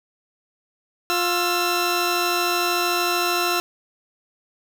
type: tone pair together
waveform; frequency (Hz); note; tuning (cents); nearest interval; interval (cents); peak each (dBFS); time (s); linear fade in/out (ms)
15% pulse; 352.3 / 1336; F4 / E6; +15 / +23; octave + major seventh; 2308; -16; 1.1-3.6; 0
effects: none